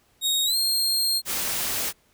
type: tone with pitch glide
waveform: sawtooth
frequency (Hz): 3756 to 4216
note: A#7 to C8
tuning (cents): +12 to +12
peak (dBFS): -18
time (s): 0.21-1.22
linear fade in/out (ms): 50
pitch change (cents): +200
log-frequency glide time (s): 0.45-0.56
type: noise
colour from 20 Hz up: white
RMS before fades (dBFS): -27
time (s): 1.25-1.93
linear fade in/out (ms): 50
effects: pink hiss -63 dBFS RMS until 2.13 s